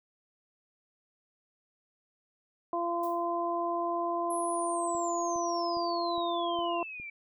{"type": "harmonic tone", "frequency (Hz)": 342.9, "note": "F4", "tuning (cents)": -32, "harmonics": [1, 2, 3], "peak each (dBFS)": [-34, -32, -33], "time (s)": [2.73, 6.83], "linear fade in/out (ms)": 2}
{"type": "noise with exponential decay", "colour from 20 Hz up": "violet", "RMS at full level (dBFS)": -45, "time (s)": [3.03, 3.28], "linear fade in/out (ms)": 5, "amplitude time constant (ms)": 54}
{"type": "exponential sweep", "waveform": "sine", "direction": "down", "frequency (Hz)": [11175, 2300], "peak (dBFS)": -39, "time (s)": [4.3, 7.1], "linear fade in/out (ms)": 5}
{"type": "click train", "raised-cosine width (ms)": 3, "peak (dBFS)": -38, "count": 6, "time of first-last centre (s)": [4.95, 6.999], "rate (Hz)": 2.44}
{"effects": []}